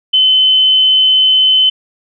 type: tone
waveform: sine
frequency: 3048 Hz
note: G7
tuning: 49 cents flat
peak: -6 dBFS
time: 0.13-1.7 s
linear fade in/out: 10 ms
effects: none

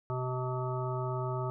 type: harmonic tone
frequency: 127.4 Hz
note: C3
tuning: 46 cents flat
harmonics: 1 / 3 / 5 / 7 / 9 / 10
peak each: -33 / -38 / -40 / -41 / -43 / -43 dBFS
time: 0.1-1.5 s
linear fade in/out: 0 ms
effects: none

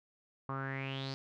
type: tone with low-pass filter sweep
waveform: sawtooth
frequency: 135 Hz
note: C#3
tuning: 45 cents flat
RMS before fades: -39 dBFS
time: 0.49-1.14 s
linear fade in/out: 0 ms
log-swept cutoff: 1100 to 4800 Hz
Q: 7.3
effects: none

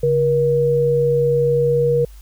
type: tone pair together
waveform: sine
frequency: 141.3 / 476.9 Hz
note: C#3 / A#4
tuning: +34 / +39 cents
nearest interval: octave + major sixth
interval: 2105 cents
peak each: -20 / -14 dBFS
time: 0.03-2.05 s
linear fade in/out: 5 ms
effects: added 50 Hz sine -37 dBFS peak until 2.21 s + white hiss -52 dBFS RMS until 2.21 s

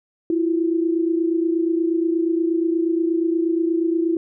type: tone pair together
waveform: sine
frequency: 329.6 / 358 Hz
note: E4 / F4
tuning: 0 / +43 cents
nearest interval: minor second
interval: 143 cents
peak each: -18 / -24 dBFS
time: 0.3-4.17 s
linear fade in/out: 2 ms
effects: none

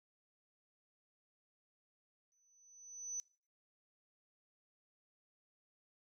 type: tone with exponential growth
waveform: sine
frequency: 6000 Hz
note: F#8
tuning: 23 cents sharp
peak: -37 dBFS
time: 2.32-3.2 s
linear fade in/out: 0 ms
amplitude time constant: 190 ms
effects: noise-tail reverb RT60 0.4 s tail -22 dB re dry

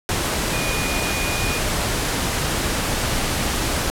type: tone in noise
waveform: sine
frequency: 2451 Hz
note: D#7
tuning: 27 cents flat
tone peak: -28 dBFS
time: 0.53-1.59 s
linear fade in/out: 0 ms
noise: pink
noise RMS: -22 dBFS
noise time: 0.09-3.9 s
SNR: -9 dB
effects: low-pass 12000 Hz 12 dB/octave

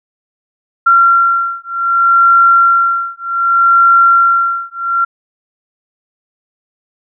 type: beating tone pair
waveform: sine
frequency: 1371 / 1371.65 Hz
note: F6 / F6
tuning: -32 / -32 cents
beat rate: 0.65 Hz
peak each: -10 dBFS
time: 0.86-5.05 s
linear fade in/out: 10 ms
effects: none

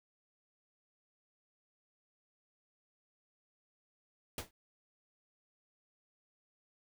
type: noise with exponential decay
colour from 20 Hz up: pink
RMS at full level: -35 dBFS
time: 4.38-4.51 s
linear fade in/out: 2 ms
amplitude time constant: 27 ms
effects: none

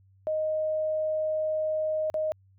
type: tone with dropouts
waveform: sine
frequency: 622.3 Hz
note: D#5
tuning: in tune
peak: -25 dBFS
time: 0.27-2.32 s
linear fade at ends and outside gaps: 0 ms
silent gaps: 2.1-2.142 s
effects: added 96 Hz sine -57 dBFS peak until 2.58 s

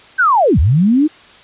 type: linear two-way sweep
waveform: sine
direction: down then up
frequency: 1581 to 63.4 to 319.8 Hz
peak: -8 dBFS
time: 0.18-1.08 s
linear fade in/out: 20 ms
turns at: 0.59 s
effects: white hiss -42 dBFS RMS until 1.43 s + resampled to 8000 Hz

